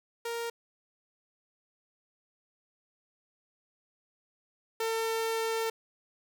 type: tone pair in turn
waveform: sawtooth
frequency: 466.2 / 450.6 Hz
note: A#4 / A4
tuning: 0 / +41 cents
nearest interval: minor second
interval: 59 cents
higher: first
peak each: -29 / -25 dBFS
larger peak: second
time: 0.25-0.5 / 4.8-5.7 s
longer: second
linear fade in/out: 5 ms
effects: none